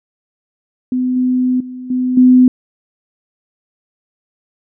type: tone with level steps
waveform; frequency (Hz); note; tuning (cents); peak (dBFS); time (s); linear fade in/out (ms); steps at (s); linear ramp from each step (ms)
sine; 253; B3; +42; -13 / -11 / -25 / -13 / -4; 0.92-2.48; 2; 1.16 / 1.6 / 1.9 / 2.17; 5
effects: none